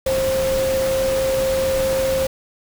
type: tone in noise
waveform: sine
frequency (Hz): 530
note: C5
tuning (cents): +22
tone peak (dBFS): -17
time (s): 0.06-2.27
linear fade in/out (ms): 5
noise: pink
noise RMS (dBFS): -27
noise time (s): 0.06-2.27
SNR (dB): +7
effects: none